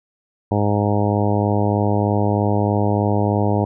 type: harmonic tone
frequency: 103.2 Hz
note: G#2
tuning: 10 cents flat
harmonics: 1 / 2 / 3 / 4 / 5 / 6 / 7 / 8 / 9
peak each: -19 / -22 / -24 / -25 / -26 / -27 / -27 / -28 / -29 dBFS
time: 0.51-3.65 s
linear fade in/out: 5 ms
effects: none